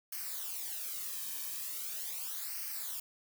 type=noise with flanger; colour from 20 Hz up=blue; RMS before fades=-40 dBFS; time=0.12-3 s; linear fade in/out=5 ms; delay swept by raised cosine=0.27 to 1.47 ms; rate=0.4 Hz; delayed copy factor=-0.75; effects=none